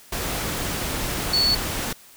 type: tone in noise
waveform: sine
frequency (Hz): 4434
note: C#8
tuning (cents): 0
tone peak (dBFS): -17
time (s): 1.33-1.55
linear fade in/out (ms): 5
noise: pink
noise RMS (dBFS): -27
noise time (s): 0.12-1.93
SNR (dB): +7
effects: white hiss -49 dBFS RMS until 2.16 s